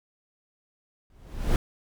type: noise with exponential growth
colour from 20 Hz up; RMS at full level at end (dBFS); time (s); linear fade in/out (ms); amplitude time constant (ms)
brown; -19; 1.1-1.56; 1; 100
effects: none